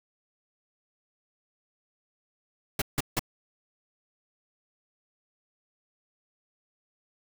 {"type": "noise bursts", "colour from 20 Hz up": "pink", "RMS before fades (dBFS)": -26, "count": 3, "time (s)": [2.79, 3.194], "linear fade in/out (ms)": 5, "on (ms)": 28, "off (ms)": 160, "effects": []}